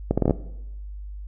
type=accelerating click train; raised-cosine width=2 ms; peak=-6 dBFS; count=7; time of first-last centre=0.11-0.308 s; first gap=66 ms; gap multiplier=0.71; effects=noise-tail reverb RT60 0.9 s tail -17 dB re dry + added 50 Hz sine -33 dBFS peak until 1.27 s